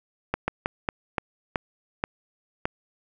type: slowing click train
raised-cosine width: 0.5 ms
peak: -9 dBFS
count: 8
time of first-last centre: 0.34-2.655 s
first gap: 140 ms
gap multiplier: 1.28
effects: none